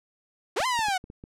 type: linear two-way sweep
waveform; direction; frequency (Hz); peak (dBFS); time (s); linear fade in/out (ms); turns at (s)
sawtooth; up then down; 311.1 to 1046.5 to 724; -20; 0.56-0.98; 10; 0.66
type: clicks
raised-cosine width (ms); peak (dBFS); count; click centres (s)
3; -29; 6; 0.603 / 0.791 / 0.885 / 1.041 / 1.101 / 1.239
effects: low-pass 9000 Hz 12 dB/octave